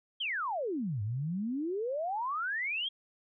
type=exponential two-way sweep; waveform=sine; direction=down then up; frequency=3327 to 98.9 to 3327 Hz; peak=-31 dBFS; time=0.2-2.89 s; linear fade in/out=10 ms; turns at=1.02 s; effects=none